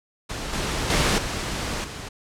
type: noise with level steps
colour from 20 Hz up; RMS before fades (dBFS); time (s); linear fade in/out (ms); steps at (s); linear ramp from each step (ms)
pink; -31 / -26 / -20 / -28 / -35; 0.29-2.09; 10; 0.53 / 0.9 / 1.18 / 1.84; 2
effects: low-pass 8000 Hz 12 dB/octave